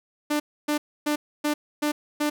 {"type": "tone bursts", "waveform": "sawtooth", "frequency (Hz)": 297.3, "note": "D4", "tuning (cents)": 21, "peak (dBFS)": -18, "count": 6, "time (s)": [0.3, 2.3], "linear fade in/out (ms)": 10, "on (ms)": 100, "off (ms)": 280, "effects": []}